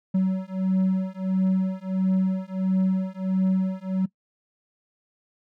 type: beating tone pair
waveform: triangle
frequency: 187.7 / 189.2 Hz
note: F#3 / F#3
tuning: +25 / +39 cents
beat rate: 1.5 Hz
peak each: -22 dBFS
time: 0.14-4.06 s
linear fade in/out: 10 ms
effects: noise-tail reverb RT60 0.1 s tail -21 dB re dry